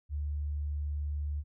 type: tone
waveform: sine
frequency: 73.42 Hz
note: D2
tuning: in tune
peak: -31 dBFS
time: 0.09-1.44 s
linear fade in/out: 50 ms
effects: none